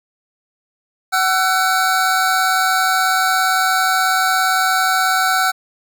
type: tone cluster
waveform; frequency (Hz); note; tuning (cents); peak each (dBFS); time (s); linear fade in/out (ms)
square; 753 / 1341 / 1498; F#5 / E6 / F#6; +30 / +29 / +21; -19; 1.12-5.52; 20
effects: none